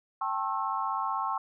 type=chord; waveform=sine; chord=A dominant seventh; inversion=third; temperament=equal with one note detuned; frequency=784 / 880 / 1080.9 / 1318.5 Hz; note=G5 / A5 / C#6 / E6; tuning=0 / 0 / -44 / 0 cents; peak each=-35 / -34 / -31 / -36 dBFS; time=0.21-1.38 s; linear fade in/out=5 ms; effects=none